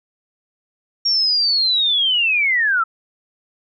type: linear sweep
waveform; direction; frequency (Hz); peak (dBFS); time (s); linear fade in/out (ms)
sine; down; 5588 to 1290; -14; 1.05-2.84; 10
effects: none